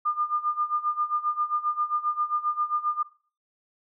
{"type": "tone with tremolo", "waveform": "sine", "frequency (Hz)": 1208, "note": "D6", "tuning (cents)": 48, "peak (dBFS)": -21, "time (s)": [0.05, 3.03], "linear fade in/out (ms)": 10, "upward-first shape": "sine", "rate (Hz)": 7.5, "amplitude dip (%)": 80, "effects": ["noise-tail reverb RT60 0.4 s tail -18 dB re dry"]}